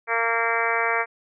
harmonic tone, 230 Hz, A#3, 23 cents flat, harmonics 2 / 3 / 4 / 5 / 6 / 7 / 8 / 9 / 10, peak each -29 / -29 / -29 / -29 / -29 / -29 / -29 / -29 / -29 dBFS, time 0.07-1.06 s, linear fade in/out 50 ms, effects none

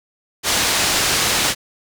white low-pass noise, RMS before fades -18 dBFS, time 0.43-1.55 s, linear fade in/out 50 ms, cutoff 6700 Hz, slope 12 dB/octave, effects none

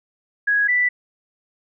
sine tone pair in turn, 1661.2 / 1975.5 Hz, G#6 / B6, 0 / 0 cents, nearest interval minor third, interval 300 cents, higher second, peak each -15 dBFS, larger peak neither, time 0.47-0.68 / 0.68-0.89 s, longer neither, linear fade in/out 10 ms, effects none

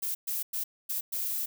violet noise bursts at uneven times, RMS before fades -32 dBFS, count 5, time 0.02-0.15 / 0.27-0.43 / 0.53-0.64 / 0.89-1.01 / 1.12-1.46 s, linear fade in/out 10 ms, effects none

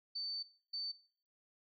sine tone bursts at uneven times, 4549 Hz, C#8, 44 cents sharp, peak -38 dBFS, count 2, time 0.15-0.43 / 0.73-0.92 s, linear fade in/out 10 ms, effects noise-tail reverb RT60 0.6 s tail -23 dB re dry

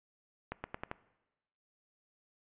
accelerating click train, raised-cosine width 0.5 ms, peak -22 dBFS, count 5, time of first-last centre 0.52-0.914 s, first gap 120 ms, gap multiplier 0.87, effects noise-tail reverb RT60 1.0 s tail -19 dB re dry + resampled to 8000 Hz

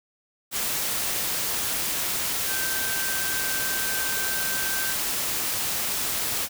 sine tone in noise, 1556 Hz, G6, 13 cents flat, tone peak -31 dBFS, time 2.46-4.96 s, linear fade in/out 50 ms, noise white, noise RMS -27 dBFS, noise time 0.51-6.49 s, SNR -7 dB, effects none

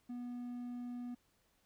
triangle tone, 243.9 Hz, B3, 21 cents flat, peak -39 dBFS, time 0.09-1.15 s, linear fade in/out 10 ms, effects pink hiss -75 dBFS RMS until 1.65 s

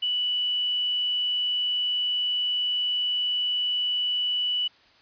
sine tone with quantisation, 2960 Hz, F#7, in tune, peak -23 dBFS, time 0.02-4.68 s, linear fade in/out 10 ms, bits 8, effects white hiss -57 dBFS RMS until 5.01 s + resampled to 11025 Hz

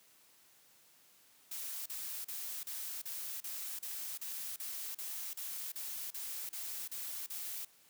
blue noise bursts, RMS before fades -42 dBFS, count 16, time 1.51-7.65 s, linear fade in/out 5 ms, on 350 ms, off 36 ms, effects white hiss -65 dBFS RMS until 7.89 s + high-pass 100 Hz 12 dB/octave

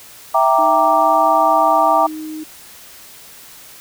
sine chord, E half-diminished seventh, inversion none, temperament equal, 659.3 / 784 / 932.3 / 1174.7 Hz, E5 / G5 / Bb5 / D6, 0 / 0 / 0 / 0 cents, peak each -16 dBFS, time 0.34-2.07 s, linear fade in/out 10 ms
sine tone, 311.1 Hz, D#4, in tune, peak -25 dBFS, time 0.58-2.44 s, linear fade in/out 10 ms
effects white hiss -40 dBFS RMS until 3.8 s

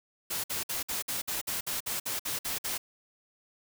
white noise bursts, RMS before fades -33 dBFS, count 13, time 0.3-2.78 s, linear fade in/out 10 ms, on 140 ms, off 55 ms, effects none

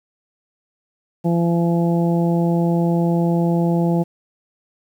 harmonic tone, 170 Hz, F3, 46 cents flat, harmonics 1 / 2 / 3 / 4 / 5, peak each -16 / -22 / -26 / -28 / -30 dBFS, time 1.24-4.04 s, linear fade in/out 20 ms, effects 8-bit

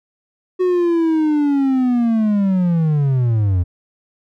triangle linear sweep, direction down, 370 to 84.8 Hz, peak -11 dBFS, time 0.59-3.64 s, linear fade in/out 20 ms, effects none

